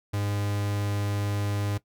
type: tone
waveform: 45% pulse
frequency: 102.1 Hz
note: G#2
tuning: 29 cents flat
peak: -26 dBFS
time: 0.13-1.78 s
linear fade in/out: 10 ms
effects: noise-tail reverb RT60 0.1 s tail -17 dB re dry